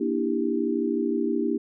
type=chord; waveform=sine; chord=E half-diminished seventh; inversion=second; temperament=just; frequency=237.3 / 296.7 / 329.6 / 395.6 Hz; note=Bb3 / D4 / E4 / G4; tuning=+31 / +18 / 0 / +16 cents; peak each=-28 dBFS; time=0-1.58 s; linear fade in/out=10 ms; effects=none